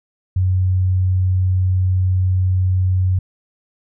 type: tone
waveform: sine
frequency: 92.6 Hz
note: F#2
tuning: 2 cents sharp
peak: -13 dBFS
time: 0.36-3.19 s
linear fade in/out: 5 ms
effects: none